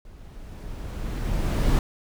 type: noise with level ramp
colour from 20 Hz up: brown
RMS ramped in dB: -46 to -18 dBFS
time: 0.05-1.79 s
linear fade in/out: 2 ms
effects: none